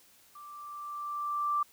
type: tone with level ramp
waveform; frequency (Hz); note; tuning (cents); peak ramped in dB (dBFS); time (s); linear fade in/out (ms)
sine; 1174.7; D6; 0; -46 to -25; 0.35-1.63; 5
effects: white hiss -61 dBFS RMS until 1.72 s